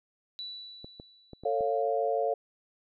sine tone with exponential decay, 3951 Hz, B7, in tune, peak -35 dBFS, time 0.39-1.82 s, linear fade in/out 0 ms, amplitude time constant 310 ms
clicks, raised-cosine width 2 ms, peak -30 dBFS, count 5, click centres 0.845 / 0.999 / 1.333 / 1.436 / 1.608 s
sine chord, A augmented, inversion none, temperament equal with one note detuned, 447.4 / 554.4 / 698.5 Hz, A4 / C#5 / E#5, +29 / 0 / 0 cents, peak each -30 dBFS, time 1.45-2.34 s, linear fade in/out 5 ms
effects none

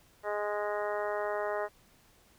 harmonic tone, 207.7 Hz, G#3, in tune, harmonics 2 / 3 / 4 / 5 / 6 / 7 / 8 / 9, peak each -36 / -34 / -39 / -41 / -42 / -44 / -48 / -43 dBFS, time 0.23-1.69 s, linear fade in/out 50 ms, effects pink hiss -63 dBFS RMS until 2.38 s

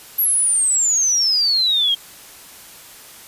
sine exponential sweep, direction down, 11840 to 3192 Hz, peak -14 dBFS, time 0.18-1.95 s, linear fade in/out 10 ms, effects white hiss -41 dBFS RMS until 3.27 s + resampled to 32000 Hz

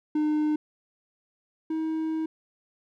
triangle tone pair in turn, 303.6 / 318.1 Hz, D#4 / D#4, -42 / +38 cents, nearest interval minor second, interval 80 cents, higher second, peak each -20 / -24 dBFS, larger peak first, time 0.15-0.56 / 1.7-2.26 s, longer second, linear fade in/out 5 ms, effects none

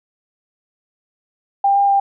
sine tone with pitch steps, 795 / 801 / 794 Hz, G5 / G5 / G5, +24 / +37 / +22 cents, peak -11 dBFS, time 1.64-2 s, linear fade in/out 5 ms, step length 120 ms, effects none

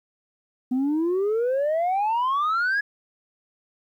sine exponential sweep, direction up, 246.9 to 1700 Hz, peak -18 dBFS, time 0.71-2.81 s, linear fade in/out 10 ms, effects tanh soft clip ceiling -19 dBFS + 10-bit

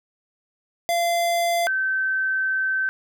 square / sine tone pair in turn, 687 / 1542.3 Hz, F5 / G6, -29 / -29 cents, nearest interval octave + major second, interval 1400 cents, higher second, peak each -20 dBFS, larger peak neither, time 0.89-1.67 / 1.67-2.89 s, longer second, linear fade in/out 0 ms, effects none

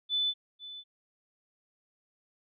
sine tone with echo, 3500 Hz, A7, 10 cents flat, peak -26 dBFS, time 0.09-0.34 s, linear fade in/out 50 ms, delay 500 ms, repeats 1, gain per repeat -15 dB, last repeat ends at 0.84 s, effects none

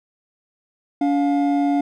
triangle tone pair together, 285.2 / 707 Hz, C#4 / F5, +49 / +21 cents, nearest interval octave + major third, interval 1572 cents, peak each -15 / -21 dBFS, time 1.01-1.81 s, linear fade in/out 5 ms, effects none

